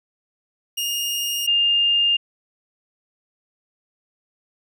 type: tone pair in turn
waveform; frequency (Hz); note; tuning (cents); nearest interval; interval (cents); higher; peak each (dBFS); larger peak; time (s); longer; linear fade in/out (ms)
sawtooth / sine; 2838 / 2812; F7 / F7; +27 / +11; unison; 16; first; -19 / -15; second; 0.77-1.47 / 1.47-2.17; neither; 10
effects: none